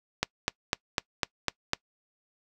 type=click train; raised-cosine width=0.2 ms; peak=-7 dBFS; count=7; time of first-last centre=0.23-1.734 s; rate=3.99 Hz; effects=noise-tail reverb RT60 0.1 s tail -24 dB re dry